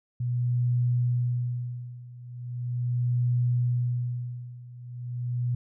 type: tone with tremolo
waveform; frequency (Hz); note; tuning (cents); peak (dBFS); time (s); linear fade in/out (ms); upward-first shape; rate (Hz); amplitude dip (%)
sine; 122.3; B2; -16; -21; 0.2-5.55; 5; sine; 0.39; 90
effects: none